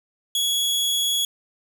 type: tone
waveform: sawtooth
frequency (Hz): 3354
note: G#7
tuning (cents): +16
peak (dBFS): -17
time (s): 0.35-1.25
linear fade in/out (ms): 2
effects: none